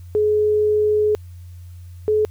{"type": "tone pair in turn", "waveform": "sine", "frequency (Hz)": [423.2, 427.4], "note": ["G#4", "G#4"], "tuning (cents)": [33, 50], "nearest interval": "unison", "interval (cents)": 17, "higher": "second", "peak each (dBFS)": -14, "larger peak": "neither", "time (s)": [[0.15, 1.15], [2.08, 2.25]], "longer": "first", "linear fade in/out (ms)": 0, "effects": ["added 88 Hz sine -35 dBFS peak until 2.3 s", "white hiss -58 dBFS RMS until 2.3 s"]}